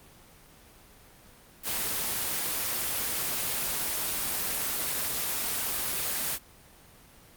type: noise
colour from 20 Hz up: white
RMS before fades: -30 dBFS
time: 1.63-6.39 s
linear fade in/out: 50 ms
effects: pink hiss -54 dBFS RMS until 7.36 s + Opus 24 kbps